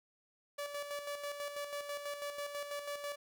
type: tone with tremolo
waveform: sawtooth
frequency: 577 Hz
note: D5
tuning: 31 cents flat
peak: -34 dBFS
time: 0.58-3.16 s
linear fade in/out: 10 ms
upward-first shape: square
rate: 6.1 Hz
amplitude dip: 50%
effects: none